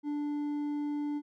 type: tone with hard clipping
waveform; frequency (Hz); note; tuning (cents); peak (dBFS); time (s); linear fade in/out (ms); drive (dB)
triangle; 293.3; D4; -2; -32; 0.03-1.22; 50; 7
effects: none